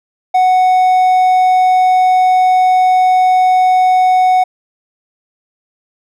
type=tone; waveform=triangle; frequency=740 Hz; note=F#5; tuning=in tune; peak=-5 dBFS; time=0.34-4.44 s; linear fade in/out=10 ms; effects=none

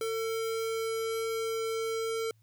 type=tone; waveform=square; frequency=450.1 Hz; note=A4; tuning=39 cents sharp; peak=-31 dBFS; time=0.01-2.31 s; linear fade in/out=2 ms; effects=added 110 Hz sine -61 dBFS peak until 2.42 s + white hiss -75 dBFS RMS until 2.42 s

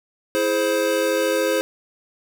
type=chord; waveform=square; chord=E augmented; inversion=none; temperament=equal with one note detuned; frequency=329.6 / 423.3 / 523.3 Hz; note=E4 / G#4 / B#4; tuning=0 / +33 / 0 cents; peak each=-26 / -25 / -21 dBFS; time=0.35-1.61 s; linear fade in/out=0 ms; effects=none

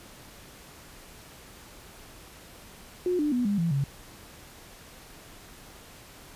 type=tone with pitch steps; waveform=sine; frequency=360 / 297.5 / 245.9 / 203.2 / 167.95 / 138.8 Hz; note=F#4 / D4 / B3 / G#3 / E3 / C#3; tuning=-47 / +22 / -7 / -38 / +33 / +3 cents; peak=-23 dBFS; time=3.06-3.84 s; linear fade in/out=2 ms; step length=130 ms; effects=pink hiss -49 dBFS RMS until 6.35 s + resampled to 32000 Hz

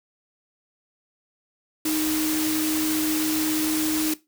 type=tone in noise; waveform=sine; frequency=311.1 Hz; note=D#4; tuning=in tune; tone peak=-23 dBFS; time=1.85-4.14 s; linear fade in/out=5 ms; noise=white; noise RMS=-28 dBFS; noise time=1.85-4.14 s; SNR=+2 dB; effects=noise-tail reverb RT60 0.2 s tail -17 dB re dry

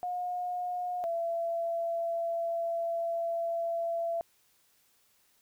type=tone pair in turn; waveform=sine; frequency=718 / 673.5 Hz; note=F5 / E5; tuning=+48 / +37 cents; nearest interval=minor second; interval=111 cents; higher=first; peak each=-31 / -29 dBFS; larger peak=second; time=0.03-1.04 / 1.04-4.21 s; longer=second; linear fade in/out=0 ms; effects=white hiss -68 dBFS RMS until 5.41 s

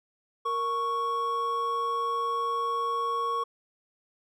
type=tone pair together; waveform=triangle; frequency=466.2 / 1108.8 Hz; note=A#4 / C#6; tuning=0 / 0 cents; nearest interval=octave + minor third; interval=1500 cents; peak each=-32 / -25 dBFS; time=0.45-3.44 s; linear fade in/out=10 ms; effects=none

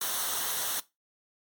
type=noise with comb filter; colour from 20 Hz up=white; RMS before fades=-31 dBFS; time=0.01-0.8 s; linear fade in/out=5 ms; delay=0.41 ms; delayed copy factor=-0.65; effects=noise-tail reverb RT60 0.2 s tail -17 dB re dry + MP3 96 kbps

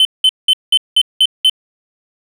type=tone bursts; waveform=triangle; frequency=3061 Hz; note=G7; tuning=42 cents flat; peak=-5 dBFS; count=7; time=0-1.497 s; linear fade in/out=2 ms; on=51 ms; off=190 ms; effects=none

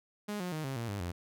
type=tone with pitch steps; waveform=sawtooth; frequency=207.7 / 179.77 / 155.6 / 134.68 / 116.57 / 100.89 / 87.33 Hz; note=G#3 / F#3 / D#3 / C#3 / A#2 / G#2 / F2; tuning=0 / -50 / 0 / -50 / 0 / -50 / 0 cents; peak=-31 dBFS; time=0.28-1.12 s; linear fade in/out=10 ms; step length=120 ms; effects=none

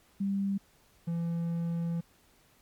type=tone pair in turn; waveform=sine / triangle; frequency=197.3 / 168.61 Hz; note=G3 / E3; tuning=+11 / +39 cents; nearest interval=minor third; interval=272 cents; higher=first; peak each=-27 dBFS; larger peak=neither; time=0.2-0.58 / 1.07-2.01 s; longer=second; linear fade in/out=10 ms; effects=pink hiss -64 dBFS RMS until 2.61 s + MP3 96 kbps

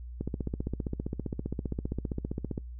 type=click train; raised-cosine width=3 ms; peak=-19 dBFS; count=37; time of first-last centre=0.21-2.578 s; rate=15.2 Hz; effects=noise-tail reverb RT60 0.1 s tail -23 dB re dry + added 60 Hz sine -39 dBFS peak until 2.79 s

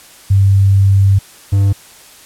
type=tone pair in turn; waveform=sine / triangle; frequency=98 / 99.02 Hz; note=G2 / G2; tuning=0 / +18 cents; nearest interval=unison; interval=18 cents; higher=second; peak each=-6 dBFS; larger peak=neither; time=0.3-1.19 / 1.52-1.73 s; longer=first; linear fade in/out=10 ms; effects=white hiss -40 dBFS RMS until 2.25 s + low-pass 12000 Hz 12 dB/octave

